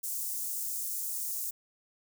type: high-pass noise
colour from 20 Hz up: white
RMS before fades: -35 dBFS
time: 0.03-1.51 s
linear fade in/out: 10 ms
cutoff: 6700 Hz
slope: 24 dB/octave
effects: none